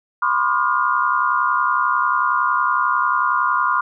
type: tone cluster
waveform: sine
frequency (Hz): 1005 / 1076 / 1206 / 1418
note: B5 / C6 / D6 / F6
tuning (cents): +30 / +48 / +46 / +26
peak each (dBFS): -21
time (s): 0.22-3.81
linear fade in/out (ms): 5
effects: none